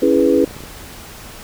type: chord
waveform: sine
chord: C# minor seventh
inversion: none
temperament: equal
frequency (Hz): 277.2 / 329.6 / 415.3 / 493.9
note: C#4 / E4 / G#4 / B4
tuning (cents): 0 / 0 / 0 / 0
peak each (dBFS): -16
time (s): 0.02-0.45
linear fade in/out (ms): 5
type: clicks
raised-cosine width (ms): 2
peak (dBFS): -21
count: 11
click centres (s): 0.165 / 0.199 / 0.262 / 0.342 / 0.377 / 0.438 / 0.477 / 0.51 / 0.566 / 0.606 / 0.637
effects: pink hiss -36 dBFS RMS until 1.43 s